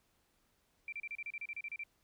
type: tone bursts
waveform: sine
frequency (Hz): 2349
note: D7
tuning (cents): 0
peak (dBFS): -39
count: 13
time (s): 0.88-1.836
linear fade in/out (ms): 2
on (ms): 44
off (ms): 32
effects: pink hiss -75 dBFS RMS until 2.03 s